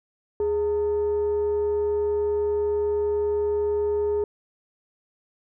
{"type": "tone with frequency modulation", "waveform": "sine", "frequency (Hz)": 415.3, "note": "G#4", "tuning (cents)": 0, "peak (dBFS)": -20, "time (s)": [0.4, 4.24], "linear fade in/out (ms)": 2, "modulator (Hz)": 491, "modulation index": 0.26, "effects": ["tanh soft clip ceiling -16 dBFS"]}